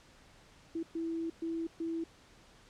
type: tone bursts at uneven times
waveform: sine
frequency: 329.6 Hz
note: E4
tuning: in tune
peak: -33 dBFS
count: 4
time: 0.75-0.83 / 0.95-1.3 / 1.42-1.67 / 1.8-2.04 s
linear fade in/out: 5 ms
effects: pink hiss -60 dBFS RMS until 2.69 s + low-pass 7000 Hz 12 dB/octave

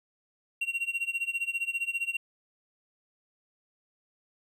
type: tone with tremolo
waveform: triangle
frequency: 2749 Hz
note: F7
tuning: 28 cents flat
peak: -24 dBFS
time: 0.61-2.17 s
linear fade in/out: 5 ms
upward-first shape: sine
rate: 15 Hz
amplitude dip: 90%
effects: none

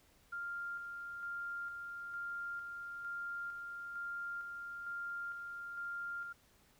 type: tone with tremolo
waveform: sine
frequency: 1396.9 Hz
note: F6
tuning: in tune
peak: -39 dBFS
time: 0.32-6.33 s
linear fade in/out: 10 ms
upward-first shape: square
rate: 1.1 Hz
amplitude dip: 35%
effects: pink hiss -68 dBFS RMS until 6.79 s

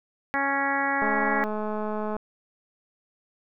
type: harmonic tone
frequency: 277.2 Hz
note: C#4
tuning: in tune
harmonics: 1 / 2 / 3 / 4 / 5 / 6 / 7 / 8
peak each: -32 / -34 / -28 / -32 / -33 / -29 / -30 / -37 dBFS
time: 0.34-1.44 s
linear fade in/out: 0 ms
type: click train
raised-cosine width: 1 ms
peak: -18 dBFS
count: 245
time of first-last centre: 1.02-2.166 s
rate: 213 Hz
effects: none

